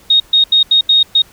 sine tone bursts at uneven times, 3729 Hz, A#7, in tune, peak -6 dBFS, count 6, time 0.1-0.2 / 0.33-0.44 / 0.52-0.63 / 0.71-0.81 / 0.89-1.03 / 1.15-1.22 s, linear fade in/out 5 ms, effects pink hiss -45 dBFS RMS until 1.32 s

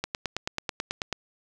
click train, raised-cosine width 0.2 ms, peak -11 dBFS, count 11, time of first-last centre 0.04-1.127 s, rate 9.2 Hz, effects none

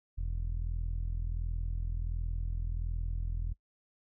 sawtooth tone with low-pass filter, 41.39 Hz, E1, 8 cents sharp, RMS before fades -34 dBFS, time 0.17-3.54 s, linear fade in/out 20 ms, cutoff 84 Hz, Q 1.1, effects noise-tail reverb RT60 0.1 s tail -22 dB re dry

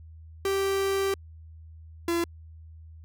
45% pulse tone pair in turn, 390.5 / 340 Hz, G4 / F4, -7 / -46 cents, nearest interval major second, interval 239 cents, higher first, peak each -24 dBFS, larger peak neither, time 0.45-1.14 / 2.08-2.24 s, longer first, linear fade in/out 2 ms, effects added 80 Hz sine -44 dBFS peak until 3.04 s

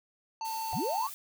harmonic tone, 894 Hz, A5, 27 cents sharp, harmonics 1 / 3 / 5 / 7, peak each -33 / -51 / -46 / -51 dBFS, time 0.41-1.07 s, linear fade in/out 2 ms
blue noise, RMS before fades -43 dBFS, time 0.45-1.14 s, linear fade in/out 0 ms
sine linear sweep, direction up, 34.95 to 1212 Hz, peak -30 dBFS, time 0.72-1.1 s, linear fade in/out 50 ms
sine tone with exponential decay, 740 Hz, F#5, in tune, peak -33 dBFS, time 0.73-0.93 s, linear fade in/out 0 ms, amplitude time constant 43 ms
effects none

